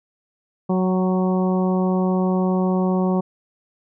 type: harmonic tone with a mistuned harmonic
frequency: 185 Hz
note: F#3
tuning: in tune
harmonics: 1 / 2 / 3 / 4 / 5 / 6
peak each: -18 / -24 / -28 / -30 / -32 / -34 dBFS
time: 0.69-3.21 s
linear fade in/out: 10 ms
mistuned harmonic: 4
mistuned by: +17 cents
effects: none

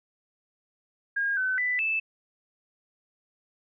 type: tone with pitch steps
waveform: sine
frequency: 1624 / 1518 / 1989 / 2631 Hz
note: G#6 / F#6 / B6 / E7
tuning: -39 / +44 / +12 / -4 cents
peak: -24 dBFS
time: 1.16-2 s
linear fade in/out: 10 ms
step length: 210 ms
effects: none

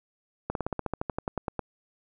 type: slowing click train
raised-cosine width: 1 ms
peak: -15 dBFS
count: 15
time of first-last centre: 0.5-1.593 s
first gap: 52 ms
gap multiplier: 1.06
effects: none

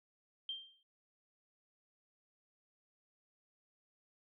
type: tone with exponential decay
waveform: sine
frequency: 3164 Hz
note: G7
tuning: 15 cents sharp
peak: -36 dBFS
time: 0.49-0.83 s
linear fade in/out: 2 ms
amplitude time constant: 73 ms
effects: none

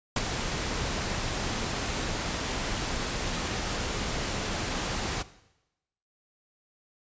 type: noise with ADSR envelope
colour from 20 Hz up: pink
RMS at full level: -24 dBFS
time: 0.16-5.23 s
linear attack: 4 ms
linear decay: 33 ms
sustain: -7 dB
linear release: 15 ms
effects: noise-tail reverb RT60 0.9 s tail -17 dB re dry + resampled to 16000 Hz

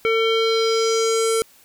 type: tone with low-pass filter sweep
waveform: square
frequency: 450 Hz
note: A4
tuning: 39 cents sharp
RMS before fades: -19 dBFS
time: 0.05-1.42 s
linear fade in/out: 0 ms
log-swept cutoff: 2500 to 10000 Hz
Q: 3
effects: white hiss -52 dBFS RMS until 1.64 s

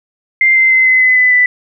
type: tone with pitch steps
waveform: sine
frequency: 2094 / 2076 / 2058 / 2040 / 2023 / 2005 / 1987.9 Hz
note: C7 / C7 / C7 / C7 / B6 / B6 / B6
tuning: +1 / -14 / -29 / -44 / +41 / +26 / +11 cents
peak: -6 dBFS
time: 0.41-1.46 s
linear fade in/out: 2 ms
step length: 150 ms
effects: none

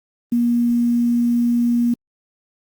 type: tone with quantisation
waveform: sine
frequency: 238.1 Hz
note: A#3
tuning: 37 cents sharp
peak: -14 dBFS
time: 0.32-1.94 s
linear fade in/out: 5 ms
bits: 7
effects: Opus 32 kbps

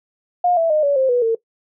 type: tone with pitch steps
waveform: sine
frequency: 712 / 660.5 / 612.7 / 568.4 / 527.3 / 489.1 / 453.7 Hz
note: F5 / E5 / D#5 / C#5 / C5 / B4 / A#4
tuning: +33 / +3 / -27 / +43 / +13 / -17 / -47 cents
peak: -13 dBFS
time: 0.44-1.35 s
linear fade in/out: 5 ms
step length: 130 ms
effects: noise-tail reverb RT60 0.1 s tail -19 dB re dry

